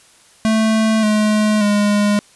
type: tone with pitch steps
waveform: square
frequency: 220 / 213 / 206.2 Hz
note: A3 / G#3 / G#3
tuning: 0 / +44 / -12 cents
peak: -13 dBFS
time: 0.45-2.19 s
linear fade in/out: 0 ms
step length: 580 ms
effects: white hiss -49 dBFS RMS until 2.35 s + resampled to 24000 Hz